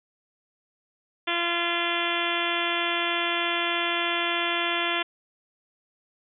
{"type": "harmonic tone", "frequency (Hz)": 343.3, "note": "F4", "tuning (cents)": -30, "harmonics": [1, 2, 3, 4, 5, 6, 7, 8, 9, 10], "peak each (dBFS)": [-33, -33, -33, -33, -33, -33, -33, -33, -33, -33], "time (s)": [1.27, 5.03], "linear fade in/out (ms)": 10, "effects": []}